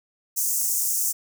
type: high-pass noise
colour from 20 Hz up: pink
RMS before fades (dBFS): -24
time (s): 0.36-1.13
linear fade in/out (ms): 20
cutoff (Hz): 6100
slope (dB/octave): 48
effects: none